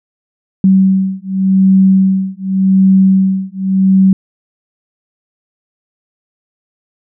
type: beating tone pair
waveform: sine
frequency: 190.5 / 191.37 Hz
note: G3 / G3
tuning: -49 / -41 cents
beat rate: 0.87 Hz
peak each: -10 dBFS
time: 0.64-4.13 s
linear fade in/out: 2 ms
effects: none